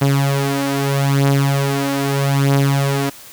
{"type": "beating tone pair", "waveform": "sawtooth", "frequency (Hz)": [138.59, 139.38], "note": ["C#3", "C#3"], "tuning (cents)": [0, 10], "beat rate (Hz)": 0.79, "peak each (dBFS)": [-12, -15], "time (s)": [0.01, 3.1], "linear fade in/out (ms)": 10, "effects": ["white hiss -39 dBFS RMS until 3.32 s"]}